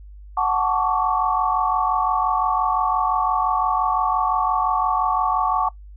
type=chord; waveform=sine; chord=D major seventh; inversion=first; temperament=equal with one note detuned; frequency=740 / 880 / 1108.7 / 1154.5 Hz; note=F#5 / A5 / C#6 / D6; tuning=0 / 0 / 0 / -30 cents; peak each=-23 dBFS; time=0.37-5.69 s; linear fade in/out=5 ms; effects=noise-tail reverb RT60 0.1 s tail -20 dB re dry + added 50 Hz sine -38 dBFS peak until 5.96 s